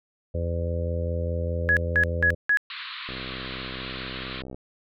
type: harmonic tone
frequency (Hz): 84.9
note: F2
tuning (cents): -48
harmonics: 1 / 2 / 3 / 4 / 5 / 6 / 7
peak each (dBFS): -26 / -35 / -41 / -42 / -39 / -32 / -37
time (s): 0.34-2.35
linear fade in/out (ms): 10
type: tone bursts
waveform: sine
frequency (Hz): 1677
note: G#6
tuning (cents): +16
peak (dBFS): -17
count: 4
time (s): 1.69-2.572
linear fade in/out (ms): 0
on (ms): 78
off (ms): 190
type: band-pass noise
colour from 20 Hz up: white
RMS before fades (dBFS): -37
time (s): 2.7-4.42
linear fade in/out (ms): 2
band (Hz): 1000 to 4300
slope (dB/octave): 96
type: click train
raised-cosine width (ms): 2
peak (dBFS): -25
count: 95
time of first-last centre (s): 3.09-4.545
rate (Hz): 64.6
effects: none